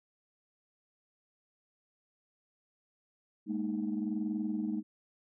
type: chord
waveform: sine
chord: Ab suspended second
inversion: none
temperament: equal with one note detuned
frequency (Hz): 207.7 / 228.8 / 311.1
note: Ab3 / Bb3 / Eb4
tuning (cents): 0 / -32 / 0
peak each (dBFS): -34 / -36 / -35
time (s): 3.46-4.83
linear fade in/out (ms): 50
effects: tanh soft clip ceiling -24 dBFS